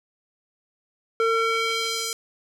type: tone with band-pass filter sweep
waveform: square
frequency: 453.2 Hz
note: A#4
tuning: 49 cents flat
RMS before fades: -24 dBFS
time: 1.2-2.13 s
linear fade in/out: 0 ms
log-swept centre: 1000 to 7000 Hz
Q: 1.1
effects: none